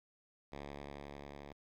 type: tone with level ramp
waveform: 5% pulse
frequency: 71.2 Hz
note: C#2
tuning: 47 cents sharp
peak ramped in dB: -33 to -38 dBFS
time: 0.52-1.53 s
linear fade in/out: 5 ms
effects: low-pass 4000 Hz 12 dB/octave + 11-bit